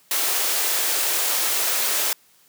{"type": "high-pass noise", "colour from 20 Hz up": "white", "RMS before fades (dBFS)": -22, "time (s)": [0.11, 2.13], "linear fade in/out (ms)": 2, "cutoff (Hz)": 350, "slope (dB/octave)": 24, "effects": ["white hiss -57 dBFS RMS until 2.48 s", "high-pass 100 Hz 12 dB/octave"]}